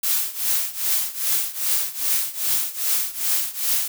blue noise with tremolo, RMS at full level -19 dBFS, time 0.03-3.88 s, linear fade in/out 5 ms, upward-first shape triangle, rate 2.5 Hz, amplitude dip 90%, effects none

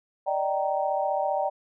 sine chord, Eb major seventh, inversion third, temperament equal with one note detuned, 587.3 / 622.3 / 776.3 / 932.3 Hz, D5 / Eb5 / G5 / Bb5, 0 / 0 / -17 / 0 cents, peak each -28 / -32 / -27 / -32 dBFS, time 0.26-1.5 s, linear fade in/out 20 ms, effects none

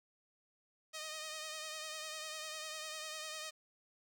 5% pulse tone with vibrato, 622.3 Hz, D#5, in tune, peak -31 dBFS, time 0.93-3.51 s, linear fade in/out 20 ms, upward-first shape triangle, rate 10 Hz, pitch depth 40 cents each way, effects none

